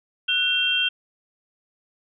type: tone cluster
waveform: sine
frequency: 1479 / 2724 / 3187 Hz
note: F#6 / F7 / G7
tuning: -1 / -44 / +28 cents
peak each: -28 / -24 / -21 dBFS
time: 0.28-0.89 s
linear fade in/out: 10 ms
effects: none